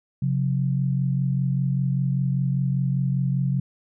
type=tone pair together; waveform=sine; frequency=134.6 / 179.67 Hz; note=C3 / F3; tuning=+49 / +49 cents; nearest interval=perfect fourth; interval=500 cents; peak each=-21 / -26 dBFS; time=0.22-3.6 s; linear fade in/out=5 ms; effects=none